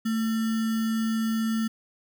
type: tone with sample-and-hold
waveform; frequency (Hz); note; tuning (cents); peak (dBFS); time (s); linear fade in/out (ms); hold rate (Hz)
sine; 223.1; A3; +24; -23; 0.05-1.68; 10; 1575
effects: none